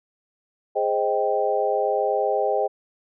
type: chord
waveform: sine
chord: Ab major seventh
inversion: none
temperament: equal with one note detuned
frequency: 415.3 / 523.3 / 624.1 / 784 Hz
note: Ab4 / C5 / Eb5 / G5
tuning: 0 / 0 / +5 / 0 cents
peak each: -25 dBFS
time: 0.75-2.68 s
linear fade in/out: 20 ms
effects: none